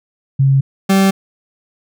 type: tone pair in turn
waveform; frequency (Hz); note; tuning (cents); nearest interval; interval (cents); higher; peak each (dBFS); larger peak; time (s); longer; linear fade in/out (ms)
sine / 40% pulse; 136 / 193.72; C#3 / G3; -33 / -20; tritone; 613; second; -8; neither; 0.39-0.61 / 0.89-1.11; neither; 10
effects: none